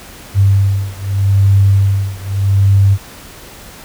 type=beating tone pair; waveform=sine; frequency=98.2 / 99.01 Hz; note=G2 / G2; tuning=+4 / +18 cents; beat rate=0.81 Hz; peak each=-11 / -12 dBFS; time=0.34-2.98 s; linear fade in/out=50 ms; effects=pink hiss -35 dBFS RMS until 3.84 s